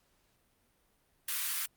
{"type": "high-pass noise", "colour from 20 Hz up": "white", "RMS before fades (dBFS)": -34, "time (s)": [1.28, 1.66], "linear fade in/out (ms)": 5, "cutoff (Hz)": 1200, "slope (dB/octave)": 24, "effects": ["pink hiss -72 dBFS RMS until 1.76 s", "Opus 48 kbps"]}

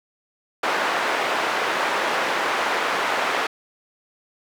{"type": "band-pass noise", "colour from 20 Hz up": "white", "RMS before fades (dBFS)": -23, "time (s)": [0.63, 3.47], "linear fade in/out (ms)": 5, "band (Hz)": [440, 1600], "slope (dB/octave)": 12, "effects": []}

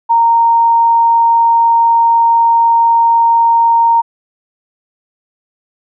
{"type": "tone", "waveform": "sine", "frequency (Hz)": 926, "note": "A#5", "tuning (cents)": -12, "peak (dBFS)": -6, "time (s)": [0.09, 4.02], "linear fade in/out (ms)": 20, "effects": []}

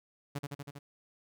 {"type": "tone with echo", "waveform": "sawtooth", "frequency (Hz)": 142.9, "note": "D3", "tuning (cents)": -47, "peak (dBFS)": -30, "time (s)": [0.35, 0.39], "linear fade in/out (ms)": 10, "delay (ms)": 80, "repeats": 5, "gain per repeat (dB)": -2, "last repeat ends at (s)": 0.79, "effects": []}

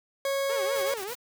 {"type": "tone", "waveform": "40% pulse", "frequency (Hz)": 550, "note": "C#5", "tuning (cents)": -14, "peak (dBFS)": -25, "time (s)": [0.25, 0.94], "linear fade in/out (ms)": 2}
{"type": "tone with vibrato", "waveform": "sawtooth", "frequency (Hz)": 427.8, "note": "A4", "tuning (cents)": -49, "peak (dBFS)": -30, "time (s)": [0.49, 1.14], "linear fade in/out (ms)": 10, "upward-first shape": "triangle", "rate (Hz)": 5.1, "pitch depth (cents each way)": 260}
{"type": "noise bursts", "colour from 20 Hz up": "white", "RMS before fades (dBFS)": -40, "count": 4, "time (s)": [0.75, 1.153], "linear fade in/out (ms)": 10, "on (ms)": 82, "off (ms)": 25}
{"effects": []}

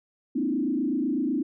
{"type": "tone with frequency modulation", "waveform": "sine", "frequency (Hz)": 280, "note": "C#4", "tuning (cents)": 18, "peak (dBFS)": -23, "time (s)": [0.35, 1.43], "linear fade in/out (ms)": 10, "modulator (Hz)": 28, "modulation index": 1.7, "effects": []}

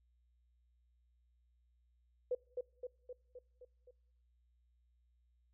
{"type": "tone with echo", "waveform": "sine", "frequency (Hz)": 498.4, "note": "B4", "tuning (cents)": 16, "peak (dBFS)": -32, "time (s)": [2.31, 2.35], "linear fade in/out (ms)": 5, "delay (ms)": 260, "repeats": 6, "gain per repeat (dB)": -4, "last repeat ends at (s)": 3.91, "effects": ["noise-tail reverb RT60 0.9 s tail -26 dB re dry", "added 60 Hz sine -70 dBFS peak until 5.53 s"]}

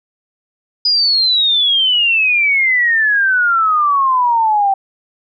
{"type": "exponential sweep", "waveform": "sine", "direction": "down", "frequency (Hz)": [4978, 771], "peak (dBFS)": -10, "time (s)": [0.85, 4.74], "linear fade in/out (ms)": 5, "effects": []}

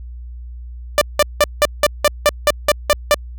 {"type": "tone bursts", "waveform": "sawtooth", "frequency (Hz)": 591, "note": "D5", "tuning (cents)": 11, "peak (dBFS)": -5, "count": 11, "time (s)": [0.98, 3.143], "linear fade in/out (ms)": 0, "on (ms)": 33, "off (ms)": 180, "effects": ["added 60 Hz sine -29 dBFS peak until 3.38 s"]}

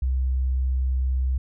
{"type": "tone", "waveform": "sine", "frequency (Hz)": 64.6, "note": "C2", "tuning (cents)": -21, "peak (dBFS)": -20, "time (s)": [0.02, 1.38], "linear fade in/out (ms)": 5, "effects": []}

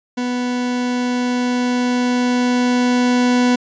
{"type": "tone with level ramp", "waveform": "40% pulse", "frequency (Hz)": 246.9, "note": "B3", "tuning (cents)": 0, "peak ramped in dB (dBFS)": [-18, -11], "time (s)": [0.17, 3.56], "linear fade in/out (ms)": 10, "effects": ["resampled to 16000 Hz"]}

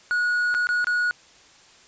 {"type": "tone with dropouts", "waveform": "triangle", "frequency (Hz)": 1455, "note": "F#6", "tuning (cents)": -29, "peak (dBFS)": -18, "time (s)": [0.11, 1.11], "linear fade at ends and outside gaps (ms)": 0, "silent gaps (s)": [[0.542, 0.548], [0.67, 0.69], [0.844, 0.87]], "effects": ["white hiss -52 dBFS RMS until 1.87 s", "resampled to 16000 Hz"]}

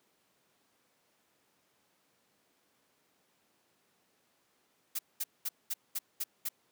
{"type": "noise bursts", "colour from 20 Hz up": "blue", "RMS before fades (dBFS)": -34, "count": 7, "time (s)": [4.95, 6.49], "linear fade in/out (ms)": 10, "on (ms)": 40, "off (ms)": 210, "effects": ["pink hiss -72 dBFS RMS until 6.71 s", "high-pass 200 Hz 12 dB/octave"]}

